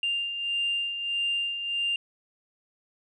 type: beating tone pair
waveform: sine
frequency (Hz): 2794 / 2795.6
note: F7 / F7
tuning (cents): 0 / +1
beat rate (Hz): 1.6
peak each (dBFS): -34 / -26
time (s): 0.03-1.96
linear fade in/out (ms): 2
effects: tanh soft clip ceiling -20 dBFS